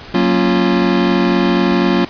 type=chord; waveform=square; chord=Gb major seventh; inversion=none; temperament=equal; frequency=185 / 233.1 / 277.2 / 349.2 Hz; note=Gb3 / Bb3 / Db4 / F4; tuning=0 / 0 / 0 / 0 cents; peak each=-17 / -18 / -19 / -17 dBFS; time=0.14-2.05 s; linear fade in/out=5 ms; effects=pink hiss -34 dBFS RMS until 2.09 s + resampled to 11025 Hz